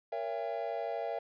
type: chord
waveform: triangle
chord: A# diminished seventh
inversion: none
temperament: just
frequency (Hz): 466.2 / 559.4 / 671.3 / 805.5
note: A#4 / C#5 / E5 / G5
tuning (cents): 0 / +16 / +31 / +47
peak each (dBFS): -38 / -38 / -35 / -39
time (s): 0.12-1.19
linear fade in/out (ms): 5
effects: resampled to 11025 Hz + 11-bit